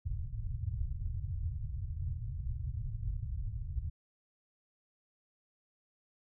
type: low-pass noise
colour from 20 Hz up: white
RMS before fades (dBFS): -37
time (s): 0.05-3.9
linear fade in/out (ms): 10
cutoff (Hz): 120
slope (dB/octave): 48
effects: none